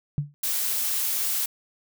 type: tone with exponential decay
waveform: sine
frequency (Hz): 145.2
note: D3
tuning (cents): -19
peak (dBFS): -18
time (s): 0.18-0.34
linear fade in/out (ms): 0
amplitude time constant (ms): 34
type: noise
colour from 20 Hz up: blue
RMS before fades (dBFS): -26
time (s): 0.43-1.46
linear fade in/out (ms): 5
effects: none